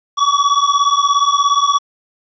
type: beating tone pair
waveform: square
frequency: 1128 / 1145 Hz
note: C#6 / D6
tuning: +30 / -44 cents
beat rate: 17 Hz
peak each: -15 dBFS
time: 0.17-1.79 s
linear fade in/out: 20 ms
effects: resampled to 16000 Hz + 8-bit